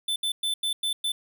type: tone bursts at uneven times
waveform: square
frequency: 3524 Hz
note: A7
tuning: 2 cents sharp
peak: -25 dBFS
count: 6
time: 0.08-0.16 / 0.23-0.32 / 0.43-0.54 / 0.63-0.73 / 0.83-0.93 / 1.04-1.12 s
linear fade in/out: 5 ms
effects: none